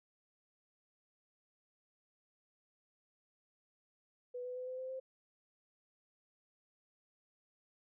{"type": "tone with pitch steps", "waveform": "sine", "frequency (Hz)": [493.9, 499.6, 505.4, 511.3, 517.3, 523.3], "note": ["B4", "B4", "B4", "C5", "C5", "C5"], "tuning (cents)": [0, 20, 40, -40, -20, 0], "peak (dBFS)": -40, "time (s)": [4.34, 5], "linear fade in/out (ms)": 10, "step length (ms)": 110, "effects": []}